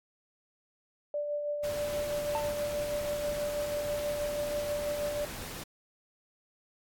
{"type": "tone with tremolo", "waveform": "sine", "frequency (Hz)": 587.3, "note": "D5", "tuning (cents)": 0, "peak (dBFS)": -29, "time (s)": [1.14, 5.25], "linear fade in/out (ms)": 2, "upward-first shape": "sine", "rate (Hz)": 6.2, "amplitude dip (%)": 35}
{"type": "noise", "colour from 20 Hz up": "pink", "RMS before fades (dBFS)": -41, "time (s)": [1.63, 5.64], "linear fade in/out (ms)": 10}
{"type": "tone with exponential decay", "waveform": "triangle", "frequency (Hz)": 892, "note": "A5", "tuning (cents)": 23, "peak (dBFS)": -26, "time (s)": [2.35, 2.63], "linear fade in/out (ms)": 0, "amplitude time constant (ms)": 59}
{"effects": ["AAC 64 kbps"]}